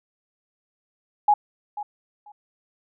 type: tone with echo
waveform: sine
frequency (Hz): 832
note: G#5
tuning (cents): +3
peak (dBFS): -13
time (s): 1.28-1.34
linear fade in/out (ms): 5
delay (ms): 490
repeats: 2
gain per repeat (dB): -15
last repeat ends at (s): 2.32
effects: none